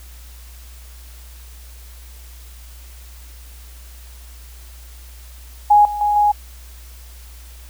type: tone with level steps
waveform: sine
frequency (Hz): 830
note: G#5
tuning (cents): -1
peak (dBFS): -7 / -22 / -14 / -11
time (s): 5.7-6.32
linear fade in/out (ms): 10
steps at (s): 5.85 / 6.01 / 6.16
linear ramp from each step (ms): 2
effects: added 60 Hz sine -37 dBFS peak until 7.69 s + white hiss -46 dBFS RMS until 7.69 s